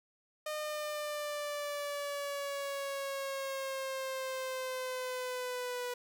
sawtooth exponential sweep, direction down, 611 to 490.5 Hz, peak -32 dBFS, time 0.46-5.94 s, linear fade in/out 5 ms, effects none

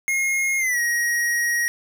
square tone with pitch glide, 2148 to 1891.7 Hz, C7 to A#6, +45 to +25 cents, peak -20 dBFS, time 0.08-1.68 s, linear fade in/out 0 ms, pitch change -220 cents, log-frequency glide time 0.58-0.79 s, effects none

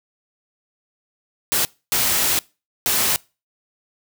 white noise bursts at uneven times, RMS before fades -19 dBFS, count 3, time 1.52-1.65 / 1.92-2.39 / 2.86-3.16 s, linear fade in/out 0 ms, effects noise-tail reverb RT60 0.3 s tail -24 dB re dry

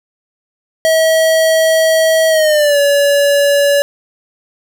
square tone with pitch glide, 643 to 569.5 Hz, E5 to C#5, -43 to +47 cents, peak -9 dBFS, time 0.85-3.82 s, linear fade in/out 0 ms, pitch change -210 cents, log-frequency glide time 2.29-2.79 s, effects none

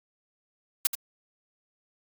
blue noise with echo, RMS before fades -21 dBFS, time 0.85-0.87 s, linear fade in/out 2 ms, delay 81 ms, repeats 1, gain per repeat -10 dB, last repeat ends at 0.951 s, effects Opus 48 kbps

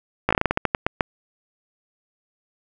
slowing click train, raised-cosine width 0.5 ms, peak -3 dBFS, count 13, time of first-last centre 0.29-1.008 s, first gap 16 ms, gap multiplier 1.22, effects none

